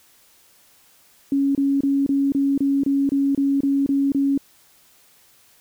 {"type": "tone bursts", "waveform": "sine", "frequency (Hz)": 277.2, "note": "C#4", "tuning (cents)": 0, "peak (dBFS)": -16, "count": 12, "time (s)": [1.32, 4.377], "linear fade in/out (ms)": 2, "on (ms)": 230, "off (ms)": 27, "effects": ["white hiss -55 dBFS RMS until 5.6 s"]}